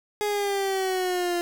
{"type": "exponential sweep", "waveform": "30% pulse", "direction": "down", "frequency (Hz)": [419.1, 345.8], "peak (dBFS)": -21, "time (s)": [0.21, 1.41], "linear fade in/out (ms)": 0, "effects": ["8-bit"]}